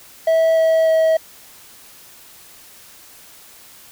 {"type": "tone with pitch steps", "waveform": "triangle", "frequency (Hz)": [650, 646.3, 642.5], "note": ["E5", "E5", "E5"], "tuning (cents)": [-24, -34, -45], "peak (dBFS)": -10, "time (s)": [0.27, 1.17], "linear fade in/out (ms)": 5, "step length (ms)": 300, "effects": ["white hiss -44 dBFS RMS until 3.91 s"]}